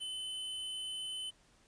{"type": "tone", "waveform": "square", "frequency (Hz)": 3036, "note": "F#7", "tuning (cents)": 44, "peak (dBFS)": -39, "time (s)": [0, 1.31], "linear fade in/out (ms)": 20, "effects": ["pink hiss -67 dBFS RMS until 1.67 s", "resampled to 22050 Hz"]}